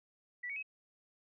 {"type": "tone with pitch steps", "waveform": "sine", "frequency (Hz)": [1960, 2238, 2557], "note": ["B6", "C#7", "D#7"], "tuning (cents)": [-14, 16, 47], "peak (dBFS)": -38, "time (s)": [0.43, 0.628], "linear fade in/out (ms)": 10, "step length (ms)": 66, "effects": []}